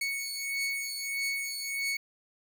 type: beating tone pair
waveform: sawtooth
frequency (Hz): 2217 / 2218.6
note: C#7 / C#7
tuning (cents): 0 / +1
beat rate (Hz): 1.6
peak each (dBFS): -32 / -30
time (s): 0.01-1.97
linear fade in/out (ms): 5
effects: none